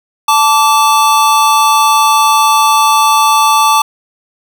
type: tone pair together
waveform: square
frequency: 880 / 1159.5 Hz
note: A5 / D6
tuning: 0 / -22 cents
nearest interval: perfect fourth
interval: 478 cents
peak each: -10 dBFS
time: 0.28-3.82 s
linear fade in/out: 5 ms
effects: none